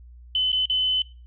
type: tone with dropouts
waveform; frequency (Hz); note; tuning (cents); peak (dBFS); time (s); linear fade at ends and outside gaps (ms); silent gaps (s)
sine; 3029; F#7; +40; -19; 0.35-1.02; 2; 0.519-0.528 / 0.656-0.698
effects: noise-tail reverb RT60 0.4 s tail -20 dB re dry + added 60 Hz sine -43 dBFS peak until 1.26 s